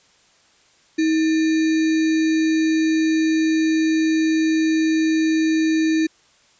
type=tone with sample-and-hold; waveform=sine; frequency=318.1 Hz; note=D#4; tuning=38 cents sharp; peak=-15 dBFS; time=0.98-6.07 s; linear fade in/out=10 ms; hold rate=2100 Hz; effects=white hiss -56 dBFS RMS until 6.59 s + resampled to 16000 Hz